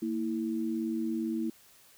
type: tone pair together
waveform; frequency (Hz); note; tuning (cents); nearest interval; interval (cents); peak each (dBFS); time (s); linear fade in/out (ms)
sine; 228.7 / 326.3; A#3 / E4; -33 / -18; tritone; 615; -32 / -32; 0.02-1.5; 5
effects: white hiss -59 dBFS RMS until 1.97 s